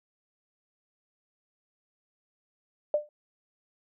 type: tone with exponential decay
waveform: sine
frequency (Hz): 596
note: D5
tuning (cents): +25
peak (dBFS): -18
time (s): 2.94-3.09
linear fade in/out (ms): 2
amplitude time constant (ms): 31
effects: none